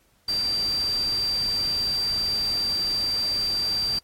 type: tone in noise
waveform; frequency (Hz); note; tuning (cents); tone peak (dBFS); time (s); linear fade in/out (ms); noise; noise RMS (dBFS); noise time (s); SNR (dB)
sine; 4699; D8; 0; -22; 0.28-3.99; 5; pink; -37; 0.28-3.99; +12
effects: pink hiss -63 dBFS RMS until 4.03 s + MP3 64 kbps